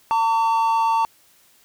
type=tone pair together; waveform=triangle; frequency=904.3 / 1138 Hz; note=A5 / C#6; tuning=+47 / +45 cents; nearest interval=major third; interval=398 cents; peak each=-15 / -23 dBFS; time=0.11-1.05 s; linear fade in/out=0 ms; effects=white hiss -56 dBFS RMS until 1.64 s